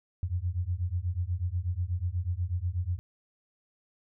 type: beating tone pair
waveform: sine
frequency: 85 / 93.2 Hz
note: F2 / F#2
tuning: -46 / +13 cents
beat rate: 8.2 Hz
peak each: -31 dBFS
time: 0.23-2.99 s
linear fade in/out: 0 ms
effects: none